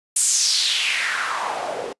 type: noise with band-pass filter sweep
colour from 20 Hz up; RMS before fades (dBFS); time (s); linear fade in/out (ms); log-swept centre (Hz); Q
white; -22; 0.16-1.93; 5; 9000 to 410; 3.3
effects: noise-tail reverb RT60 0.1 s tail -25 dB re dry + resampled to 24000 Hz